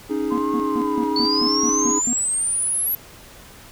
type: chord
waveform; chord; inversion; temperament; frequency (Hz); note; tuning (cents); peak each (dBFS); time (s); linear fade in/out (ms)
triangle; C# suspended second; none; equal; 277.2 / 311.1 / 415.3; C#4 / D#4 / G#4; 0 / 0 / 0; -24 / -22 / -24; 0.09-2; 20
type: tone with vibrato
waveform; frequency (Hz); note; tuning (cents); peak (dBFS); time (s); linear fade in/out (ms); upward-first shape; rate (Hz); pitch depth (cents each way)
sine; 1022; C6; -41; -25; 0.3-2.02; 20; triangle; 0.94; 110
type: tone bursts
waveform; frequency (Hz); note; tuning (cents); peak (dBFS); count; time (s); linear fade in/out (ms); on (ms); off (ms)
triangle; 240.3; B3; -47; -20; 9; 0.32-2.131; 0; 59; 160
type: exponential sweep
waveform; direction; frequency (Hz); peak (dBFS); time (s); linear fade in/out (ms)
sine; up; 4417 to 11810; -19; 1.16-2.95; 2
effects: pink hiss -44 dBFS RMS until 3.71 s